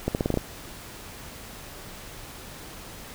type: accelerating click train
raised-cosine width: 2 ms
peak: -10 dBFS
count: 7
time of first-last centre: 0.08-0.373 s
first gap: 69 ms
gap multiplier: 0.86
effects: pink hiss -42 dBFS RMS until 3.14 s